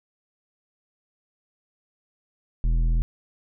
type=tone with tanh clipping; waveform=sine; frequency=41.2 Hz; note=E1; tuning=in tune; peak=-20 dBFS; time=2.64-3.02 s; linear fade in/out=0 ms; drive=10 dB; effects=none